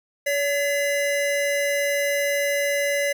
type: tone pair together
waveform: square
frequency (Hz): 568.7 / 2031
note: C#5 / B6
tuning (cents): +44 / +48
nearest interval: octave + minor seventh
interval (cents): 2204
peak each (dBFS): -23 / -26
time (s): 0.26-3.13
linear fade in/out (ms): 10
effects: none